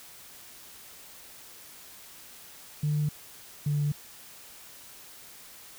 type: tone pair in turn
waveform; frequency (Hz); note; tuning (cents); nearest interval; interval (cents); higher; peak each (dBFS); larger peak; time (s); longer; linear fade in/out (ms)
sine; 149.2 / 146.21; D3 / D3; +28 / -7; unison; 35; first; -23; neither; 2.83-3.09 / 3.66-3.92; neither; 5
effects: tanh soft clip ceiling -20 dBFS + white hiss -49 dBFS RMS until 5.78 s